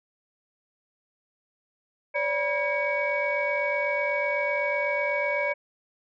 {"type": "tone cluster", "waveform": "sine", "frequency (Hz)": [533, 581, 970, 1632, 2253], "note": ["C5", "D5", "B5", "G#6", "C#7"], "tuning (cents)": [32, -19, -31, -31, 28], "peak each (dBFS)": [-35, -27, -32, -34, -27], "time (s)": [2.14, 5.54], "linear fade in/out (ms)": 20, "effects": ["tanh soft clip ceiling -15 dBFS"]}